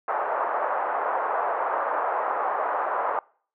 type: band-pass noise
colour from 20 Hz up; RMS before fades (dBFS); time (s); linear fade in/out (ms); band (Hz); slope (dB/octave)
white; -26; 0.08-3.19; 2; 540 to 1200; 24
effects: noise-tail reverb RT60 0.5 s tail -25 dB re dry + low-pass 2000 Hz 12 dB/octave